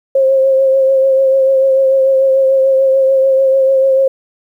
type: tone with vibrato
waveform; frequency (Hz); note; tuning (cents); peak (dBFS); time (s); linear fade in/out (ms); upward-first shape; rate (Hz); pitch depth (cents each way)
sine; 534; C5; +35; -7; 0.15-4.08; 5; triangle; 6.8; 28
effects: 8-bit